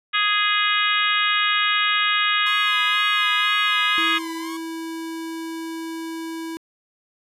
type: harmonic tone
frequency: 415.3 Hz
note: G#4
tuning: in tune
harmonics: 3 / 4 / 5 / 6 / 7 / 8 / 9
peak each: -23 / -24 / -25 / -26 / -26 / -27 / -28 dBFS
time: 0.13-4.19 s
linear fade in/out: 20 ms
type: tone with vibrato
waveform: sawtooth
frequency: 1051 Hz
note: C6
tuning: 7 cents sharp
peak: -30 dBFS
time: 2.46-4.57 s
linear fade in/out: 5 ms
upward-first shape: sine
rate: 2 Hz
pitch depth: 95 cents each way
type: tone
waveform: square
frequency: 327 Hz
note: E4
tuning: 14 cents flat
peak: -29 dBFS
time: 3.98-6.57 s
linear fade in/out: 0 ms
effects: resampled to 32000 Hz